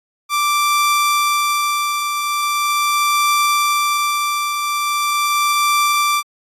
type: tone with tremolo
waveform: sawtooth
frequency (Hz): 1174.7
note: D6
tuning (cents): 0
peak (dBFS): -9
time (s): 0.29-6.23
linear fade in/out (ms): 50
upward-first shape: triangle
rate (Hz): 0.41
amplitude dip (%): 50
effects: AAC 48 kbps